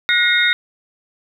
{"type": "tone cluster", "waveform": "sine", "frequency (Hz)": [1452, 1895, 2142, 3703], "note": ["F#6", "A#6", "C7", "A#7"], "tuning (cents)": [-33, 28, 40, -12], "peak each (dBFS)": -18, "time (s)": [0.09, 0.53], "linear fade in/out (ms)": 0, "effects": ["8-bit"]}